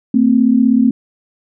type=tone pair together; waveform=sine; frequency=225.4 / 261.6 Hz; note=A3 / C4; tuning=+42 / 0 cents; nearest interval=minor third; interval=258 cents; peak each=-11 dBFS; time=0.14-0.91 s; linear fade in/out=5 ms; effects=none